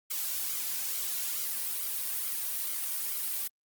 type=noise with flanger; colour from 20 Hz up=blue; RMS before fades=-33 dBFS; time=0.1-3.48 s; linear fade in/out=10 ms; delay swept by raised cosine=1.1 to 2.4 ms; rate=2.3 Hz; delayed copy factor=-0.55; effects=Opus 48 kbps